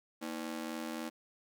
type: ring-modulated tone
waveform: sawtooth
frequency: 275.4 Hz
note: C#4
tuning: 11 cents flat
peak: -31 dBFS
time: 0.21-1.1 s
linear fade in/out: 20 ms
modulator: 41.8 Hz
effects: none